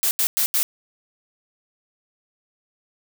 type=noise bursts at uneven times; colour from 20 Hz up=blue; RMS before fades=-20 dBFS; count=4; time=0.03-0.11 / 0.19-0.27 / 0.37-0.46 / 0.54-0.63 s; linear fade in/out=0 ms; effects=none